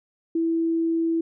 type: tone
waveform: sine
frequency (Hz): 329.6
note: E4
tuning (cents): 0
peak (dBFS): -20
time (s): 0.35-1.21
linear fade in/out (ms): 5
effects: none